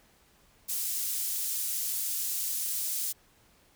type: high-pass noise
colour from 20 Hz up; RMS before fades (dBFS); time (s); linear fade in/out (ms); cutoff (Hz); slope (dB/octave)
pink; -32; 0.68-3.13; 20; 8200; 12
effects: pink hiss -63 dBFS RMS until 3.75 s